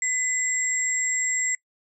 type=tone pair together; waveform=sine; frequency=2013 / 7567 Hz; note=B6 / A#8; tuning=+33 / +25 cents; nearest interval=octave + major seventh; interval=2292 cents; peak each=-26 / -24 dBFS; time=0.02-1.55 s; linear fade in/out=2 ms; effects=noise-tail reverb RT60 0.1 s tail -23 dB re dry